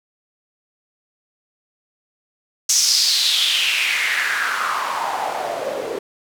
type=noise with band-pass filter sweep; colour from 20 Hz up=white; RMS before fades=-20 dBFS; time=2.69-5.99 s; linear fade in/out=5 ms; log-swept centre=6200 to 430 Hz; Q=4.4; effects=none